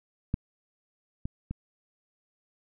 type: clicks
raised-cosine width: 5 ms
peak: -14 / -20 / -21 dBFS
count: 3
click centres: 0.341 / 1.255 / 1.51 s
effects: none